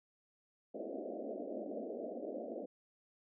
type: band-pass noise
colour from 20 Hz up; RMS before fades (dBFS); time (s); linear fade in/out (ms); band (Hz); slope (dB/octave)
white; -43; 0.74-2.66; 10; 210 to 680; 96
effects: none